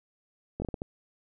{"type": "slowing click train", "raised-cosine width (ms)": 2, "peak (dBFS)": -20, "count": 6, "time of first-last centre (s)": [0.6, 0.819], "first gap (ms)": 20, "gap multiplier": 1.4, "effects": []}